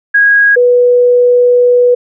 sine tone pair in turn, 1646 / 490.3 Hz, G#6 / B4, -16 / -13 cents, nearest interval octave + major sixth, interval 2097 cents, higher first, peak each -4 dBFS, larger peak neither, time 0.14-0.56 / 0.56-1.95 s, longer second, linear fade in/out 10 ms, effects none

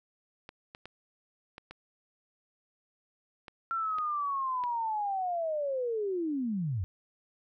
clicks, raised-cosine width 0.3 ms, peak -28 dBFS, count 8, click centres 0.491 / 0.749 / 0.856 / 1.581 / 1.71 / 3.482 / 3.985 / 4.638 s
sine linear sweep, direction down, 1363 to 82.41 Hz, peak -29 dBFS, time 3.71-6.84 s, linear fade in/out 0 ms
effects none

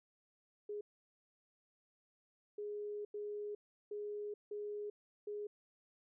sine tone bursts at uneven times, 415.3 Hz, G#4, in tune, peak -40 dBFS, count 6, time 0.69-0.81 / 2.58-3.05 / 3.14-3.55 / 3.91-4.34 / 4.51-4.9 / 5.27-5.47 s, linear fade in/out 5 ms, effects none

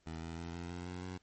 15% pulse tone with pitch steps, 81 / 82.7 / 84.44 / 86.21 / 88.03 / 89.88 / 91.76 Hz, E2 / E2 / E2 / F2 / F2 / F#2 / F#2, -30 / +6 / +42 / -22 / +14 / -50 / -14 cents, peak -35 dBFS, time 0.06-1.18 s, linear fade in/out 10 ms, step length 160 ms, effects pink hiss -73 dBFS RMS until 1.22 s + MP3 32 kbps

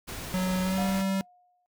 pink noise, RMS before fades -38 dBFS, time 0.07-1.03 s, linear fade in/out 20 ms
square tone with pitch glide, 185 to 193.08 Hz, F#3 to G3, 0 to -26 cents, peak -26 dBFS, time 0.34-1.21 s, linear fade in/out 0 ms, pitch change +74 cents, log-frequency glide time 0.63-0.83 s
sine tone with exponential decay, 718 Hz, F5, 48 cents sharp, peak -32 dBFS, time 0.78-1.66 s, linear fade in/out 0 ms, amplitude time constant 190 ms
effects noise-tail reverb RT60 0.1 s tail -23 dB re dry

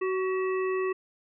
harmonic tone with a mistuned harmonic, 375.2 Hz, F#4, 24 cents sharp, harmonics 1 / 3 / 5 / 7, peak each -26 / -35 / -39 / -41 dBFS, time 0.01-0.93 s, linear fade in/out 10 ms, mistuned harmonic 5, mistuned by +42 cents, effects none

